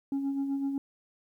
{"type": "tone with tremolo", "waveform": "sine", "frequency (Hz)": 275.9, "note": "C#4", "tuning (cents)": -8, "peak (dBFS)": -24, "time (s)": [0.12, 0.78], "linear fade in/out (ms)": 2, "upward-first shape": "sine", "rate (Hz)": 7.9, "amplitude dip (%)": 50, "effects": ["tanh soft clip ceiling -26 dBFS", "11-bit"]}